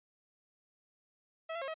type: tone with pitch steps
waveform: sawtooth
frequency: 649 / 675 / 541 / 638 Hz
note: E5 / E5 / C#5 / D#5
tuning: -27 / +41 / -42 / +43 cents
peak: -33 dBFS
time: 1.49-1.742 s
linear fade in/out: 10 ms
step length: 63 ms
effects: resampled to 8000 Hz